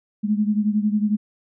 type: beating tone pair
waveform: sine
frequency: 207.7 / 218.7 Hz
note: G#3 / A3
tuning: 0 / -10 cents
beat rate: 11 Hz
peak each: -19 / -23 dBFS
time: 0.23-1.17 s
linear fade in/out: 20 ms
effects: none